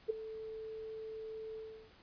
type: tone with ADSR envelope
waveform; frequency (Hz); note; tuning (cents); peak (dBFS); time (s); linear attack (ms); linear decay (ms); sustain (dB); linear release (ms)
sine; 440; A4; 0; -27; 0.08-1.91; 21; 10; -15; 350
effects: pink hiss -62 dBFS RMS until 2.02 s + resampled to 11025 Hz